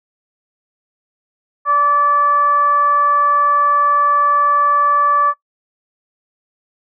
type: tone with frequency modulation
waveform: sine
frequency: 1158 Hz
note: D6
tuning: 25 cents flat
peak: -10 dBFS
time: 1.65-5.34 s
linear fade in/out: 50 ms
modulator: 577 Hz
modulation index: 0.34
effects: noise-tail reverb RT60 0.1 s tail -19 dB re dry